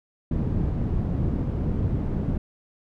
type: low-pass noise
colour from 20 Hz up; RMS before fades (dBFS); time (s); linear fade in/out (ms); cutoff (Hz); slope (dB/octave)
white; -25; 0.31-2.38; 5; 160; 12
effects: none